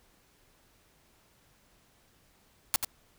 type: noise with echo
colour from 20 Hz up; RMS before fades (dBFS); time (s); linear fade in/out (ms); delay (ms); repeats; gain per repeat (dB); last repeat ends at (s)
white; -25; 2.74-2.76; 0; 87; 1; -6; 2.847
effects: pink hiss -65 dBFS RMS until 3.18 s